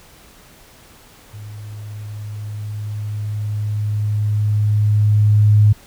sine tone with level ramp, 105.2 Hz, G#2, 23 cents sharp, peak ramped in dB -31 to -7 dBFS, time 1.33-5.73 s, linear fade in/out 10 ms, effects pink hiss -46 dBFS RMS until 5.86 s

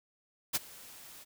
white noise with ADSR envelope, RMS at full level -28 dBFS, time 0.53-1.25 s, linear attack 23 ms, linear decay 29 ms, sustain -23 dB, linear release 28 ms, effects none

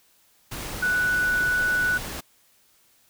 sine tone in noise, 1480 Hz, F#6, in tune, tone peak -20 dBFS, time 0.82-1.98 s, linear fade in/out 10 ms, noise pink, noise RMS -34 dBFS, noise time 0.51-2.21 s, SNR +11 dB, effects white hiss -61 dBFS RMS until 3.09 s

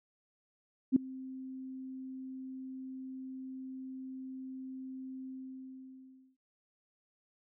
sine tone with ADSR envelope, 261.6 Hz, C4, in tune, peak -18 dBFS, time 0.92-6.37 s, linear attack 41 ms, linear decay 4 ms, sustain -23 dB, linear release 1100 ms, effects none

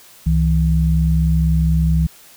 sine tone pair together, 66.88 / 161.8 Hz, C2 / E3, +39 / -32 cents, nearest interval octave + minor third, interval 1529 cents, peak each -15 dBFS, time 0.26-2.07 s, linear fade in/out 10 ms, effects white hiss -45 dBFS RMS until 2.36 s

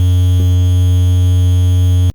triangle tone with quantisation, 90.2 Hz, F#2, 44 cents flat, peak -5 dBFS, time 0-2.1 s, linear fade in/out 0 ms, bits 5, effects Opus 24 kbps

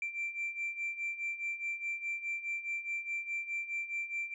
sine beating tone pair, 2349 / 2353.8 Hz, D7 / D7, 0 / +3 cents, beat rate 4.8 Hz, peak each -39 / -35 dBFS, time 0.02-4.34 s, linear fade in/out 2 ms, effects tanh soft clip ceiling -30 dBFS

